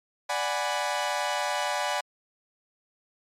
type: chord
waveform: sawtooth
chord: G# half-diminished seventh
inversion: second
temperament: equal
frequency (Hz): 587.3 / 740 / 830.6 / 987.8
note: D5 / F#5 / G#5 / B5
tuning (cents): 0 / 0 / 0 / 0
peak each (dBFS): -28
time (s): 0.29-2.01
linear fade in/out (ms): 10
effects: low-pass 9000 Hz 12 dB/octave + MP3 96 kbps